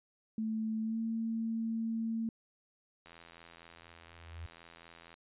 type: tone with pitch glide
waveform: sine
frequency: 220 to 225.8 Hz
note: A3 to A3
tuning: 0 to +45 cents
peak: -32 dBFS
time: 0.38-2.29 s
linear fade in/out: 2 ms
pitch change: +45 cents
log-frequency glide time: 0.82-0.99 s
type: click train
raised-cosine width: 0.3 ms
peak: -37 dBFS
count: 176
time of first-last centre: 3.06-5.141 s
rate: 84.1 Hz
type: tone with exponential growth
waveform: sine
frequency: 82.41 Hz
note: E2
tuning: in tune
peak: -39 dBFS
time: 3.72-4.46 s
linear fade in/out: 0 ms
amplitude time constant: 160 ms
effects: resampled to 8000 Hz